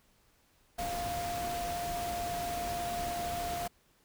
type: tone in noise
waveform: sine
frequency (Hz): 698.5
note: F5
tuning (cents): 0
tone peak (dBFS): -34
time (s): 0.78-3.68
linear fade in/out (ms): 10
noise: pink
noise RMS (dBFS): -40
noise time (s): 0.78-3.68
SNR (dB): +3
effects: pink hiss -68 dBFS RMS until 4.04 s